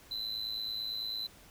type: tone with amplitude modulation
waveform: triangle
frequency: 4023 Hz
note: B7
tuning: 31 cents sharp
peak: -30 dBFS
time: 0.11-1.27 s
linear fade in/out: 5 ms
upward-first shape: sine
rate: 109 Hz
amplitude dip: 80%
effects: pink hiss -57 dBFS RMS until 1.5 s